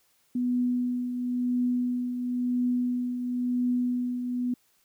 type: tone with tremolo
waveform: sine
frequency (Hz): 246.9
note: B3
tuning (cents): 0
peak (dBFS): -22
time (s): 0.35-4.54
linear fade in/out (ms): 5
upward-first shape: triangle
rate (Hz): 0.97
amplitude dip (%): 55
effects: white hiss -67 dBFS RMS until 4.84 s